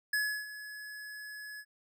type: tone with ADSR envelope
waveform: square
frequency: 1697 Hz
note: G#6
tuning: 37 cents sharp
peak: -28 dBFS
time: 0.13-1.65 s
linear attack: 5 ms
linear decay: 320 ms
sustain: -15 dB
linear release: 57 ms
effects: none